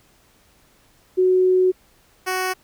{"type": "tone pair in turn", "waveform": ["sine", "10% pulse"], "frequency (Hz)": [369.6, 371.7], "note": ["F#4", "F#4"], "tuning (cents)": [-2, 8], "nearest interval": "unison", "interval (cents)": 10, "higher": "second", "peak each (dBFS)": -13, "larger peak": "neither", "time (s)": [[1.17, 1.72], [2.26, 2.54]], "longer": "first", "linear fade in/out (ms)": 20, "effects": ["pink hiss -57 dBFS RMS until 2.63 s"]}